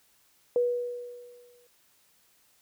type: tone with exponential decay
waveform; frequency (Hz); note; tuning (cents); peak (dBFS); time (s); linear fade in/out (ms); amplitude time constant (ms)
sine; 486.4; B4; -26; -20; 0.56-1.67; 1; 240
effects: white hiss -65 dBFS RMS until 2.61 s